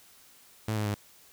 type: tone with pitch steps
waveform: sawtooth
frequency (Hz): 109.2 / 106.09 / 103.07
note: A2 / G#2 / G#2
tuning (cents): -13 / +37 / -13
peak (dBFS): -24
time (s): 0.68-0.944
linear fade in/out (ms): 5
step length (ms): 88
effects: white hiss -57 dBFS RMS until 1.32 s